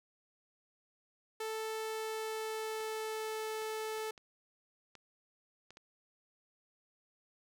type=tone with pitch glide; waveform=sawtooth; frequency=440 to 436.7 Hz; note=A4 to A4; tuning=0 to -13 cents; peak=-33 dBFS; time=1.4-4.11 s; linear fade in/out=5 ms; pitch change=-13 cents; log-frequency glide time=1.77-3.48 s
type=clicks; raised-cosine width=0.2 ms; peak=-36 dBFS; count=7; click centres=2.807 / 3.619 / 3.98 / 4.178 / 4.953 / 5.706 / 5.771 s
effects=none